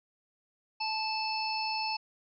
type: harmonic tone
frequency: 876 Hz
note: A5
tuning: 8 cents flat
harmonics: 1 / 3 / 5 / 6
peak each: -33 / -37 / -38 / -37 dBFS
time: 0.8-1.97 s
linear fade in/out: 10 ms
effects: none